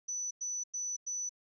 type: tone bursts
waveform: sine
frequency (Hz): 5970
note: F#8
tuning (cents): +15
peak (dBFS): -34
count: 4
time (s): 0.08-1.294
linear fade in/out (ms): 10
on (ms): 230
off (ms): 98
effects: none